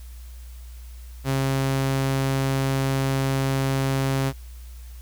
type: tone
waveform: sawtooth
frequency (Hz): 135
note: C#3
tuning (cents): -45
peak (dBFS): -17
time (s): 1.24-4.33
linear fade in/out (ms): 50
effects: added 60 Hz sine -37 dBFS peak until 5.01 s + white hiss -53 dBFS RMS until 5.01 s